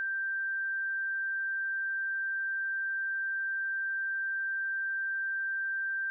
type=tone; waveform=sine; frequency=1572 Hz; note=G6; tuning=4 cents sharp; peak=-30 dBFS; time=0-6.1 s; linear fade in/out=0 ms; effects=none